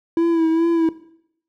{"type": "tone with vibrato", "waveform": "triangle", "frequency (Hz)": 329.6, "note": "E4", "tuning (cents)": 0, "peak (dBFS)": -12, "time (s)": [0.17, 0.89], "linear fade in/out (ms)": 2, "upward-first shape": "sine", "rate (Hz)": 2.4, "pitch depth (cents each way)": 40, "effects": ["noise-tail reverb RT60 0.7 s tail -17 dB re dry"]}